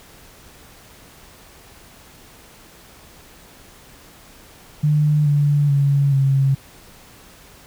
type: tone with pitch steps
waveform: sine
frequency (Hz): 150 / 145.23 / 140.6 / 136.13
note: D3 / D3 / C#3 / C#3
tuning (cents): +37 / -19 / +25 / -31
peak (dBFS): -13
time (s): 4.83-6.55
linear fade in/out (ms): 10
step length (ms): 430
effects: pink hiss -46 dBFS RMS until 7.66 s